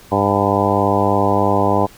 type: harmonic tone with a mistuned harmonic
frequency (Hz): 100.3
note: G2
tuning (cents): +40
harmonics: 1 / 2 / 3 / 4 / 5 / 6 / 7 / 8 / 9 / 10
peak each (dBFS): -22 / -22 / -22 / -22 / -22 / -22 / -22 / -22 / -22 / -22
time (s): 0.11-1.87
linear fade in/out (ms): 20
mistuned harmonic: 9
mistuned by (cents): -33
effects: pink hiss -44 dBFS RMS until 1.97 s